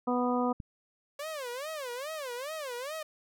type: harmonic tone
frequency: 246.9 Hz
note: B3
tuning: in tune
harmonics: 1 / 2 / 3 / 4 / 5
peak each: -29 / -32 / -34 / -35 / -36 dBFS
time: 0.07-0.53 s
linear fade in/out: 10 ms
type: click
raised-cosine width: 5 ms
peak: -27 dBFS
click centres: 0.602 s
type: tone with vibrato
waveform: sawtooth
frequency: 553 Hz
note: C#5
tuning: 4 cents flat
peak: -32 dBFS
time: 1.19-3.03 s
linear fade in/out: 5 ms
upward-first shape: sine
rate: 2.4 Hz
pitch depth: 250 cents each way
effects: none